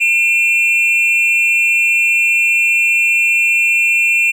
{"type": "tone pair together", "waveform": "triangle", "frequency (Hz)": [2405, 2690], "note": ["D7", "E7"], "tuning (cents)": [41, 34], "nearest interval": "major second", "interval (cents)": 193, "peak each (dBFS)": -11, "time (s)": [0, 4.32], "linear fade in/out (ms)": 20, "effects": ["tanh soft clip ceiling -1 dBFS"]}